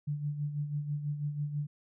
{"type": "tone with tremolo", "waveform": "sine", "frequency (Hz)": 146.83, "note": "D3", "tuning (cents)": 0, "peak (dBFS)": -29, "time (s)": [0.07, 1.67], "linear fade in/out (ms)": 10, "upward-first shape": "sine", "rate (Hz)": 6.1, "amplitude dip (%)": 60, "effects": []}